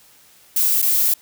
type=noise with dropouts; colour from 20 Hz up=violet; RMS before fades=-17 dBFS; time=0.56-1.14 s; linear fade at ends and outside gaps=5 ms; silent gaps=0.818-0.824 s; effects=white hiss -51 dBFS RMS until 1.21 s